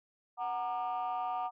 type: chord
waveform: sine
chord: Gb augmented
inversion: none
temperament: equal with one note detuned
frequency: 740 / 932.3 / 1200 Hz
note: Gb5 / Bb5 / D6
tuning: 0 / 0 / +37 cents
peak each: -33 / -37 / -38 dBFS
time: 0.37-1.51 s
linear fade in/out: 50 ms
effects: tanh soft clip ceiling -28 dBFS